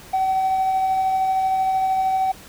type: tone with tremolo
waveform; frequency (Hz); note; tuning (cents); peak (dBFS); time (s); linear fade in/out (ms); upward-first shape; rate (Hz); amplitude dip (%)
triangle; 761; F#5; +48; -13; 0.13-2.32; 10; sine; 13; 30
effects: tanh soft clip ceiling -13 dBFS + pink hiss -43 dBFS RMS until 2.48 s